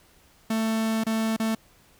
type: tone with dropouts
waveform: 45% pulse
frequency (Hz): 222.1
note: A3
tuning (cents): +16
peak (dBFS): -23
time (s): 0.5-1.55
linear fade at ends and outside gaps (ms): 5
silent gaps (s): 1.038-1.065 / 1.365-1.398
effects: pink hiss -58 dBFS RMS until 1.99 s